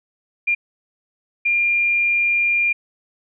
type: tone bursts at uneven times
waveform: sine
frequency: 2400 Hz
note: D7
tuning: 37 cents sharp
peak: -15 dBFS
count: 2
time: 0.47-0.55 / 1.45-2.73 s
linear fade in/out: 10 ms
effects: none